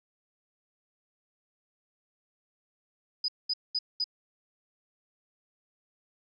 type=tone bursts; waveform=sine; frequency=4978 Hz; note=D#8; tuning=in tune; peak=-26 dBFS; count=4; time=3.24-4.042 s; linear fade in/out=5 ms; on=43 ms; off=210 ms; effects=none